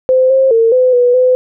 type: tone with pitch steps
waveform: sine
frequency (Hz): 516 / 531 / 455.2 / 508 / 489.7 / 507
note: C5 / C5 / A#4 / B4 / B4 / B4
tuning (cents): -24 / +25 / -41 / +49 / -15 / +45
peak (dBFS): -6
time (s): 0.09-1.35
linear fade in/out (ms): 0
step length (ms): 210
effects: none